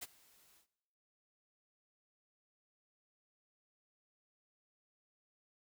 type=noise with ADSR envelope; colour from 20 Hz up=white; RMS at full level=-43 dBFS; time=0.01-0.67 s; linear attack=18 ms; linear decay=32 ms; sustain=-24 dB; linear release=98 ms; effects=noise-tail reverb RT60 1.0 s tail -19 dB re dry